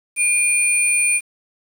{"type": "tone pair together", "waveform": "sine", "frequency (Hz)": [2424, 9142], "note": ["D#7", "D9"], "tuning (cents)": [-46, -48], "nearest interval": "octave + major seventh", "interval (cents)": 2298, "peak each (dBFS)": -16, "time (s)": [0.16, 1.21], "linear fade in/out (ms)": 50, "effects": ["tanh soft clip ceiling -9 dBFS", "7-bit"]}